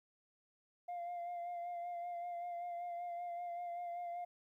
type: tone with vibrato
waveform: sine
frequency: 698.5 Hz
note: F5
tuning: in tune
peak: -38 dBFS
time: 0.88-4.25 s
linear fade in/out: 10 ms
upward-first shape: sine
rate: 5.2 Hz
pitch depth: 25 cents each way
effects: tanh soft clip ceiling -39 dBFS + 13-bit